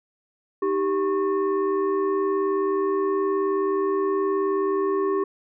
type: tone with frequency modulation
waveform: sine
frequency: 392 Hz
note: G4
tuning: in tune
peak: -20 dBFS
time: 0.62-5.24 s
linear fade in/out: 5 ms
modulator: 705 Hz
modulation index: 0.75
effects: none